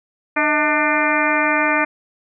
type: harmonic tone with a mistuned harmonic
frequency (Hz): 299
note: D4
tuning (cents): +31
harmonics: 1 / 2 / 3 / 4 / 5 / 6 / 7 / 8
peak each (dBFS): -23 / -23 / -23 / -23 / -23 / -23 / -23 / -23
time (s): 0.36-1.85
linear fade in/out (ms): 10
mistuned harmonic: 2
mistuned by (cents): +79
effects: none